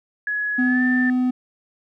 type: tone with pitch glide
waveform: sine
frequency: 1685 to 1778 Hz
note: G#6 to A6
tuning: +25 to +18 cents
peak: -21 dBFS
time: 0.27-1.1 s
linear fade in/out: 2 ms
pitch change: +93 cents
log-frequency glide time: 0.64-0.83 s
type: tone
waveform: triangle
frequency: 252.1 Hz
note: B3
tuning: 36 cents sharp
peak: -15 dBFS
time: 0.58-1.31 s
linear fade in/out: 10 ms
effects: none